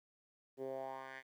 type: tone with band-pass filter sweep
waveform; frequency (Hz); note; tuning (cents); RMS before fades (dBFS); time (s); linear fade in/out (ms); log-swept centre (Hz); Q
10% pulse; 132.8; C3; +26; -45; 0.57-1.23; 50; 360 to 2000; 3.1
effects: 12-bit